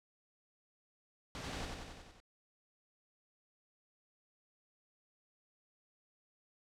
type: noise with echo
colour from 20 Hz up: pink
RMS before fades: -44 dBFS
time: 1.35-1.65 s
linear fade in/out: 0 ms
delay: 92 ms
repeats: 6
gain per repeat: -3 dB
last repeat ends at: 2.202 s
effects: low-pass 6000 Hz 12 dB/octave